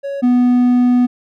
triangle tone pair in turn, 557 / 246.7 Hz, C#5 / B3, +8 / -2 cents, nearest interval octave + major second, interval 1410 cents, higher first, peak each -18 / -7 dBFS, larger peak second, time 0.03-0.22 / 0.22-1.07 s, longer second, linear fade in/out 20 ms, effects none

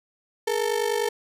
35% pulse ring-modulated tone, 445.7 Hz, A4, 22 cents sharp, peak -18 dBFS, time 0.47-1.09 s, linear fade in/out 5 ms, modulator 25 Hz, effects resampled to 32000 Hz

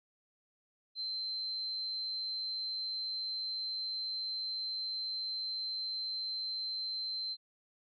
sine tone, 4103 Hz, C8, 35 cents flat, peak -35 dBFS, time 0.95-7.37 s, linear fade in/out 50 ms, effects none

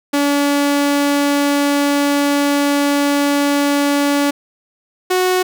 sawtooth tone pair in turn, 285.7 / 367.8 Hz, D4 / F#4, -48 / -10 cents, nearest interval major third, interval 438 cents, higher second, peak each -9 dBFS, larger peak neither, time 0.13-4.31 / 5.1-5.43 s, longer first, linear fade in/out 10 ms, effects none

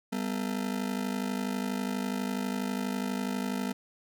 40% pulse ring-modulated tone, 223.4 Hz, A3, 27 cents sharp, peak -26 dBFS, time 0.12-3.73 s, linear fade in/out 10 ms, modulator 26.1 Hz, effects none

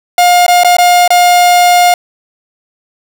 45% pulse tone with dropouts, 710 Hz, F5, 28 cents sharp, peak -4 dBFS, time 0.18-1.94 s, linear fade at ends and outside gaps 2 ms, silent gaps 0.465-0.48 / 0.635-0.646 / 0.768-0.784 / 1.078-1.104 s, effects none

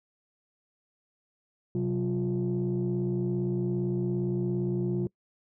sine tone cluster, 129.2 / 186.7 / 352.4 Hz, C3 / F#3 / F4, -21 / +16 / +16 cents, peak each -29 dBFS, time 1.75-5.07 s, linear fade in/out 2 ms, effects noise-tail reverb RT60 0.1 s tail -25 dB re dry + tanh soft clip ceiling -21 dBFS

